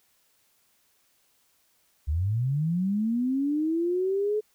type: linear sweep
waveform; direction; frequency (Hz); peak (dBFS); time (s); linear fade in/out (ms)
sine; up; 68.7 to 431.3; -23; 2.07-4.41; 20
effects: white hiss -67 dBFS RMS until 4.54 s